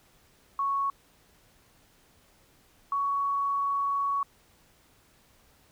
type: tone pair in turn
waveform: sine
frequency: 1108.7 / 1119 Hz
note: C#6 / C#6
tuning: 0 / +16 cents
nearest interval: unison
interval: 16 cents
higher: second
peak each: -25 dBFS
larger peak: neither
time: 0.59-0.9 / 2.92-4.23 s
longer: second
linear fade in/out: 2 ms
effects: pink hiss -62 dBFS RMS until 5.71 s